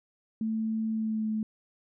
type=tone with pitch glide; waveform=sine; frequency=221 to 217.1 Hz; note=A3 to A3; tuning=+8 to -23 cents; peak=-27 dBFS; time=0.41-1.43 s; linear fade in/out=2 ms; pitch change=-31 cents; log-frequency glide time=0.92-1.28 s; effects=none